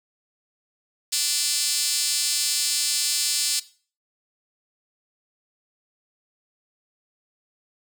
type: tone with high-pass filter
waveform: 5% pulse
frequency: 293.7 Hz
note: D4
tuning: in tune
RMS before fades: -24 dBFS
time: 1.12-3.6 s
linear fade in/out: 10 ms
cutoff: 5600 Hz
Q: 5.8
effects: noise-tail reverb RT60 0.4 s tail -17 dB re dry